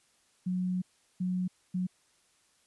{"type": "tone bursts at uneven times", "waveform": "sine", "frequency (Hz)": 182.6, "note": "F#3", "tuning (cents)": -23, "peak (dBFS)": -28, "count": 3, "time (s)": [[0.46, 0.82], [1.2, 1.48], [1.74, 1.87]], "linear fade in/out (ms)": 10, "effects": ["white hiss -68 dBFS RMS until 2.66 s", "resampled to 24000 Hz"]}